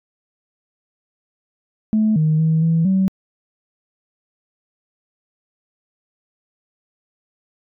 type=tone with pitch steps; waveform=sine; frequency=216.6 / 155.7 / 159.7 / 163.9 / 190.6 Hz; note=A3 / D#3 / D#3 / E3 / G3; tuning=-27 / +2 / +45 / -10 / -48 cents; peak=-12 dBFS; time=1.93-3.08 s; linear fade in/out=0 ms; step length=230 ms; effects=tanh soft clip ceiling -9 dBFS